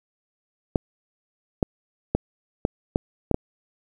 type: clicks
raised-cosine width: 2 ms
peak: -6 dBFS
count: 7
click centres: 0.758 / 1.628 / 2.15 / 2.651 / 2.959 / 3.313 / 3.344 s
effects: 8-bit